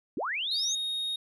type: linear sweep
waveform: sine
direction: up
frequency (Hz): 196 to 6680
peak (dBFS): -29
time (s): 0.17-0.75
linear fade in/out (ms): 2
type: tone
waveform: triangle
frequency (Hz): 3729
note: A#7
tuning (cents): 0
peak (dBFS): -28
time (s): 0.51-1.16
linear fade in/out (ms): 5
effects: resampled to 32000 Hz